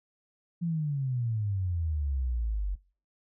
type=exponential sweep; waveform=sine; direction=down; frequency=174.61 to 46.25 Hz; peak=-27 dBFS; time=0.61-2.76 s; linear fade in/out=20 ms; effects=noise-tail reverb RT60 0.4 s tail -23 dB re dry